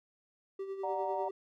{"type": "tone with tremolo", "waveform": "triangle", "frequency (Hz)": 388.7, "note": "G4", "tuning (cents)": -15, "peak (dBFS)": -33, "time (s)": [0.59, 1.31], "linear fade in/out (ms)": 5, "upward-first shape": "sine", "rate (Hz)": 10, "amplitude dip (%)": 55}
{"type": "chord", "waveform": "sine", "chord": "D augmented", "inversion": "none", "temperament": "equal", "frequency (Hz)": [587.3, 740, 932.3], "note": ["D5", "F#5", "A#5"], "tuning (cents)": [0, 0, 0], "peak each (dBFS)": -37, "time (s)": [0.83, 1.29], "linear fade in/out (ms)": 10}
{"effects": []}